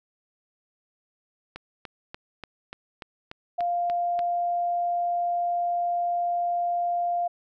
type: click train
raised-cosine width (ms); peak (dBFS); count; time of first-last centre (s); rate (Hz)
0.3; -21; 10; 1.56-4.192; 3.42
type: tone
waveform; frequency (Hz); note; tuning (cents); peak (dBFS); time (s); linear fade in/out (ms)
sine; 698.5; F5; 0; -23; 3.58-7.28; 10
effects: none